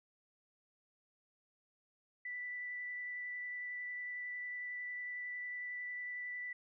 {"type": "tone with vibrato", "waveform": "sine", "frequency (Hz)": 1975.5, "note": "B6", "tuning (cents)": 0, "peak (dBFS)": -40, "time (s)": [2.25, 6.53], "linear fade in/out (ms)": 5, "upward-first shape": "sine", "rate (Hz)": 11, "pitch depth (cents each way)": 8, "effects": []}